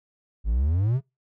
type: exponential sweep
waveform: triangle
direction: up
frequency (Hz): 49 to 141.1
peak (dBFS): -18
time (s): 0.44-1.01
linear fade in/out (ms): 50
effects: noise-tail reverb RT60 0.2 s tail -23 dB re dry